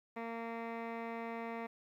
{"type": "tone with low-pass filter", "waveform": "15% pulse", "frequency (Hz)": 230, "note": "A#3", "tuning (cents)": -23, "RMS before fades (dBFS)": -42, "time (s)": [0.16, 1.67], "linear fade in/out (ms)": 10, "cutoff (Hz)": 1800, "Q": 2.2, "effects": ["12-bit"]}